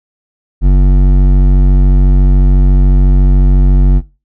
triangle tone with hard clipping, 47 Hz, F#1, 28 cents sharp, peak -5 dBFS, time 0.61-4.02 s, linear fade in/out 50 ms, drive 15 dB, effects noise-tail reverb RT60 0.3 s tail -21 dB re dry

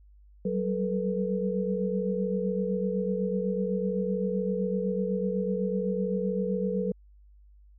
sine tone cluster, 188.7 / 196.6 / 438.1 / 486.5 Hz, F#3 / G3 / A4 / B4, +34 / +5 / -7 / -26 cents, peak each -29 / -37 / -32 / -31 dBFS, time 0.45-6.92 s, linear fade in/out 5 ms, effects added 50 Hz sine -52 dBFS peak until 7.78 s

